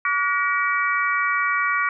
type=harmonic tone with a mistuned harmonic; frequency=382.1 Hz; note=G4; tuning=44 cents flat; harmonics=3 / 4 / 5 / 6; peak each=-23 / -24 / -25 / -26 dBFS; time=0.05-1.89 s; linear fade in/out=2 ms; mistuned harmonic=4; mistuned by=-99 cents; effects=none